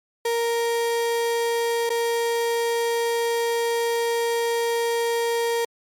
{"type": "tone with dropouts", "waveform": "35% pulse", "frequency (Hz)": 466.2, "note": "A#4", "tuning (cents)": 0, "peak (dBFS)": -19, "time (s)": [0.25, 5.65], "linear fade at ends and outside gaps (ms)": 5, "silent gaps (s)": [1.894, 1.901], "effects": ["MP3 64 kbps"]}